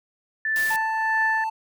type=tone with tremolo; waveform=sine; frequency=1760 Hz; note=A6; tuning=in tune; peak=-19 dBFS; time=0.45-1.44 s; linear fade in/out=2 ms; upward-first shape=triangle; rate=1.6 Hz; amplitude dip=70%
type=noise; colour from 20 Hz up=white; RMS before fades=-34 dBFS; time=0.56-0.76 s; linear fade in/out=0 ms
type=tone; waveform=triangle; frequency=885 Hz; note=A5; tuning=10 cents sharp; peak=-22 dBFS; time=0.7-1.5 s; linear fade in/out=10 ms
effects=none